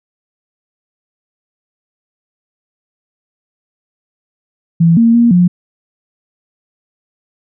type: tone with pitch steps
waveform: sine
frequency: 166.8 / 230.6 / 235.8 / 177.5 Hz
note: E3 / A#3 / A#3 / F3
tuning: +21 / -19 / +20 / +28 cents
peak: -5 dBFS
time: 4.8-5.48 s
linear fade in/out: 10 ms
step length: 170 ms
effects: none